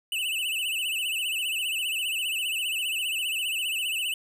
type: tone with vibrato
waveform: square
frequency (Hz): 2794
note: F7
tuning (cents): 0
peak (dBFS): -27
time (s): 0.12-4.14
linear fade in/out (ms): 2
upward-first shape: sine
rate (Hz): 15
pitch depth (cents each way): 140
effects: none